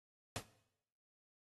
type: noise with exponential decay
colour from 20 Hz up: pink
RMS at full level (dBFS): -37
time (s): 0.36-0.47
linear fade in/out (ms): 0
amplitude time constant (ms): 22
effects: noise-tail reverb RT60 0.8 s tail -18 dB re dry + AAC 32 kbps